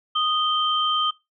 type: tone pair together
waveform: sine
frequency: 1240 / 3128 Hz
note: D#6 / G7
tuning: -6 / -4 cents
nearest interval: octave + major third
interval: 1602 cents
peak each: -22 dBFS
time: 0.15-1.11 s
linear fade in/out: 10 ms
effects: noise-tail reverb RT60 0.2 s tail -19 dB re dry